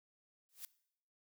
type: noise with exponential growth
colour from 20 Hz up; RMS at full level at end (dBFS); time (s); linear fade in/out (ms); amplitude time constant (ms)
blue; -43; 0.49-0.65; 0; 34
effects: noise-tail reverb RT60 0.7 s tail -20 dB re dry